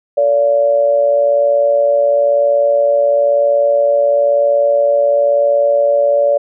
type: tone with amplitude modulation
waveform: sine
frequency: 573 Hz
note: D5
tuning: 43 cents flat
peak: -6 dBFS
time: 0.17-6.38 s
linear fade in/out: 10 ms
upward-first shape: sine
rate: 121 Hz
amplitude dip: 60%
effects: none